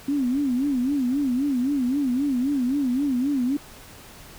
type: tone with vibrato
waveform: sine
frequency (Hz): 266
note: C4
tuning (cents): +29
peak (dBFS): -20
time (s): 0.08-3.57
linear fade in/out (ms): 5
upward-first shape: sine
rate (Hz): 3.8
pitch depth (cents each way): 160
effects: pink hiss -45 dBFS RMS until 4.38 s